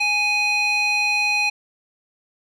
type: tone with band-pass filter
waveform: square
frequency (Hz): 830.6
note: G#5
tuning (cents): 0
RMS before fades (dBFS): -20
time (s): 0-1.5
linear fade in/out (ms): 10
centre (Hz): 3000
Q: 7.8
effects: none